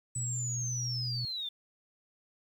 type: linear sweep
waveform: sine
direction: down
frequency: 8000 to 3509 Hz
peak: -34 dBFS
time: 0.15-1.49 s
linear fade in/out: 5 ms
type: tone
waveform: sine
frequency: 122.5 Hz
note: B2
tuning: 14 cents flat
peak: -34 dBFS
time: 0.16-1.25 s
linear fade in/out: 0 ms
effects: 10-bit